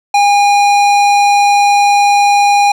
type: tone with hard clipping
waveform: sine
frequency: 813 Hz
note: G#5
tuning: 37 cents flat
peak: -8 dBFS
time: 0.14-2.72 s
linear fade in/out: 5 ms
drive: 15 dB
effects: none